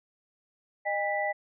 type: tone cluster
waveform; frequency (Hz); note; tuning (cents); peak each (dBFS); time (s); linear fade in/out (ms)
sine; 614 / 807 / 1972; D#5 / G#5 / B6; -23 / -50 / -3; -31; 0.85-1.33; 20
effects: none